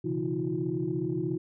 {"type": "tone cluster", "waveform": "sine", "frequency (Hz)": [126.6, 140.6, 168.1, 321.2, 358], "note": ["B2", "C#3", "E3", "E4", "F4"], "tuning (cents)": [43, 25, 34, -45, 43], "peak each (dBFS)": [-37, -35, -35, -32, -32], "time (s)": [0.04, 1.38], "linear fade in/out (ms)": 10, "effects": ["tanh soft clip ceiling -17 dBFS"]}